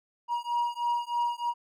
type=beating tone pair; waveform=triangle; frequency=952 / 955.2 Hz; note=A#5 / A#5; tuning=+36 / +42 cents; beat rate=3.2 Hz; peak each=-28 dBFS; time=0.28-1.54 s; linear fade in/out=50 ms; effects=none